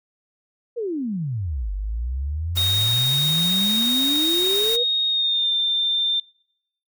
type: exponential two-way sweep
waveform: sine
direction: down then up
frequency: 497.9 to 46.98 to 496.3 Hz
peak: -23 dBFS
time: 0.76-4.84 s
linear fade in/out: 20 ms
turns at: 1.72 s
type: noise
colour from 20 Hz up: white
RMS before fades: -30 dBFS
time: 2.55-4.77 s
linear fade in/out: 20 ms
type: tone with pitch glide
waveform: sine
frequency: 3729 to 3587 Hz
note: A#7 to A7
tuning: 0 to +33 cents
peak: -18 dBFS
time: 2.57-6.2 s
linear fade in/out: 5 ms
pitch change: -67 cents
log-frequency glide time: 5.09-5.52 s
effects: noise-tail reverb RT60 0.8 s tail -26 dB re dry